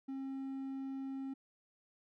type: tone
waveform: triangle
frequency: 268.9 Hz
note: C4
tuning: 47 cents sharp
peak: -37 dBFS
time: 0.08-1.34 s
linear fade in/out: 10 ms
effects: none